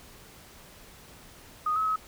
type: tone with pitch steps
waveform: sine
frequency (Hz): 1240 / 1286 / 1279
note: D#6 / E6 / D#6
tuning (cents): -6 / -43 / +47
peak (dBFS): -24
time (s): 1.66-1.96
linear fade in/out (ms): 5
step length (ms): 100
effects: pink hiss -51 dBFS RMS until 2.07 s